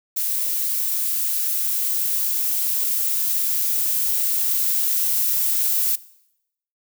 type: noise with level ramp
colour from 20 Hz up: violet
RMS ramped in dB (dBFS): -23 to -20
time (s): 0.16-5.96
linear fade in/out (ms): 10
effects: noise-tail reverb RT60 0.8 s tail -20 dB re dry